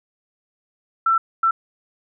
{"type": "tone bursts at uneven times", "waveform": "sine", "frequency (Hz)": 1339, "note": "E6", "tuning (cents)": 27, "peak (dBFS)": -14, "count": 2, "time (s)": [[1.06, 1.18], [1.43, 1.51]], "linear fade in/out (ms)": 5, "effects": []}